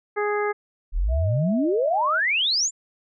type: harmonic tone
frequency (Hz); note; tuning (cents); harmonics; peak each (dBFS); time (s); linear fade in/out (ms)
415.3; G#4; 0; 1 / 2 / 3 / 4 / 5; -23 / -29 / -30 / -32 / -33; 0.16-0.53; 20
type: exponential sweep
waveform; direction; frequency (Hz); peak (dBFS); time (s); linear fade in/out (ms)
sine; up; 34.65 to 7459; -19; 0.92-2.71; 50
type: tone with vibrato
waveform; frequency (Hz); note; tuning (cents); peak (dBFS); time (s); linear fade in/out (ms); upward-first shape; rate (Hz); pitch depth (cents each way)
sine; 631; D#5; +24; -28; 1.08-2.21; 50; sine; 2.8; 70
effects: none